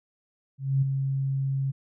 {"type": "tone with ADSR envelope", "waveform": "sine", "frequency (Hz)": 135.8, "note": "C#3", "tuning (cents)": -35, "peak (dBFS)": -18, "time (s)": [0.58, 1.72], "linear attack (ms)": 240, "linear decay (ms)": 12, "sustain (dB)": -6, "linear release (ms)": 20, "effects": []}